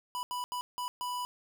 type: tone bursts at uneven times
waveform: square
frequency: 987.8 Hz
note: B5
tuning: in tune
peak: -34 dBFS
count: 5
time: 0.15-0.23 / 0.31-0.44 / 0.52-0.61 / 0.78-0.88 / 1.01-1.25 s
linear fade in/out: 0 ms
effects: none